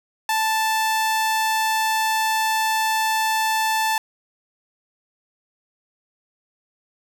sawtooth tone, 880 Hz, A5, in tune, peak -15 dBFS, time 0.29-3.98 s, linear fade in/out 2 ms, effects none

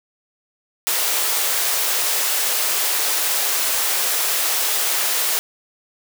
white high-pass noise, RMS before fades -20 dBFS, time 0.87-5.39 s, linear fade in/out 0 ms, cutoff 400 Hz, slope 24 dB/octave, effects none

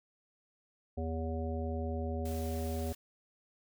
harmonic tone, 80.8 Hz, E2, 34 cents flat, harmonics 1 / 3 / 5 / 7 / 9, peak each -35 / -40 / -42 / -43 / -45 dBFS, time 0.97-2.93 s, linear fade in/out 10 ms
white noise, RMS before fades -50 dBFS, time 2.25-2.95 s, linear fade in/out 5 ms
effects none

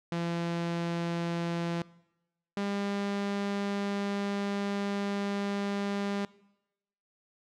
sawtooth tone pair in turn, 170 / 200.8 Hz, F3 / G3, -46 / +42 cents, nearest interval minor third, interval 288 cents, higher second, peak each -26 dBFS, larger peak neither, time 0.12-1.82 / 2.57-6.25 s, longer second, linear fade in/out 2 ms, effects noise-tail reverb RT60 0.9 s tail -21 dB re dry + low-pass 5000 Hz 12 dB/octave

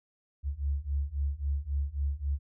sine beating tone pair, 68.8 / 72.5 Hz, C#2 / D2, -12 / -22 cents, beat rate 3.7 Hz, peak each -32 / -31 dBFS, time 0.43-2.39 s, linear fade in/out 50 ms, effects none

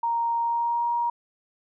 sine tone with pitch glide, 932.3 to 946.4 Hz, A#5 to A#5, 0 to +26 cents, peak -22 dBFS, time 0.03-1.1 s, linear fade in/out 5 ms, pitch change +26 cents, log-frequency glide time 0.4-0.9 s, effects none

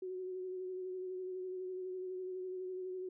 sine tone with vibrato, 370 Hz, F#4, in tune, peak -39 dBFS, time 0.02-3.09 s, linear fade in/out 5 ms, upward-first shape sine, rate 12 Hz, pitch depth 25 cents each way, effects none

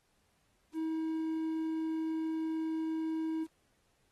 triangle tone with quantisation, 319.9 Hz, D#4, 48 cents sharp, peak -30 dBFS, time 0.73-3.47 s, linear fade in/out 50 ms, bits 10, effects pink hiss -74 dBFS RMS until 4.11 s + AAC 32 kbps

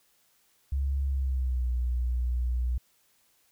sine tone with pitch glide, 68.6 to 61.12 Hz, C#2 to B1, -17 to -17 cents, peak -25 dBFS, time 0.72-2.78 s, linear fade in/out 5 ms, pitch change -200 cents, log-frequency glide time 1.06-1.69 s, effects white hiss -67 dBFS RMS until 3.51 s

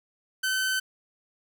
sawtooth tone, 1528 Hz, G6, 45 cents flat, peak -21 dBFS, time 0.43-0.8 s, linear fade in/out 10 ms, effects none

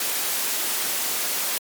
white high-pass noise, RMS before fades -25 dBFS, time 0-1.58 s, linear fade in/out 2 ms, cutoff 260 Hz, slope 12 dB/octave, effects MP3 96 kbps

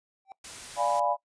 triangle tone with exponential growth, 775 Hz, G5, 20 cents flat, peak -35 dBFS, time 0.25-0.32 s, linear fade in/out 1 ms, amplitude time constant 15 ms
white noise, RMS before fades -42 dBFS, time 0.44-1 s, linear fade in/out 5 ms
sine chord, D diminished seventh, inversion none, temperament equal, 587.3 / 698.5 / 830.6 / 987.8 Hz, D5 / F5 / Ab5 / Cb6, 0 / 0 / 0 / 0 cents, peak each -29 dBFS, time 0.76-1.17 s, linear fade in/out 50 ms
effects noise-tail reverb RT60 0.1 s tail -20 dB re dry + resampled to 22050 Hz

